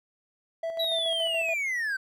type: tone with tremolo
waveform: triangle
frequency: 659.3 Hz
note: E5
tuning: in tune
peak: -26 dBFS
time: 0.63-1.54 s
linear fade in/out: 5 ms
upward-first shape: square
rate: 7 Hz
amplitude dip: 45%
type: linear sweep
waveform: triangle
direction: down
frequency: 3929 to 1520 Hz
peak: -25 dBFS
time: 0.79-1.97 s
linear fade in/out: 10 ms
effects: none